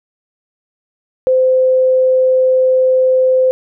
sine tone, 516 Hz, C5, 24 cents flat, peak -8 dBFS, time 1.27-3.51 s, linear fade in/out 0 ms, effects none

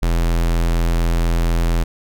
square tone, 42.11 Hz, E1, 38 cents sharp, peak -15 dBFS, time 0.02-1.84 s, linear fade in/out 10 ms, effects none

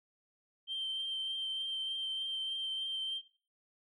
sine tone with vibrato, 3136 Hz, G7, in tune, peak -33 dBFS, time 0.67-3.22 s, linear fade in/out 50 ms, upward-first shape triangle, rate 3.3 Hz, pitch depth 15 cents each way, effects noise-tail reverb RT60 0.4 s tail -17 dB re dry + tanh soft clip ceiling -31 dBFS

